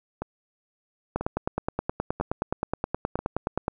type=two click trains; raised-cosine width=1 ms; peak=-11 / -16 dBFS; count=25 / 4; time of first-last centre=1.16-3.681 / 0.22-3.19 s; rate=9.52 / 1.01 Hz; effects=none